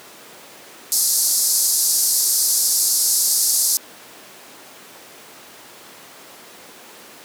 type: band-pass noise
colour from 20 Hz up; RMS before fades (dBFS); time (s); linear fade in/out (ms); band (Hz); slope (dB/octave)
white; -18; 0.92-3.77; 0; 4500 to 13000; 48
effects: pink hiss -41 dBFS RMS until 7.24 s + high-pass 300 Hz 12 dB/octave